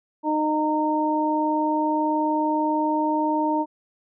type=harmonic tone; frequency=306.8 Hz; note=D#4; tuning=24 cents flat; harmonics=1 / 2 / 3; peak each=-23 / -28 / -23 dBFS; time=0.23-3.66 s; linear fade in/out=50 ms; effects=none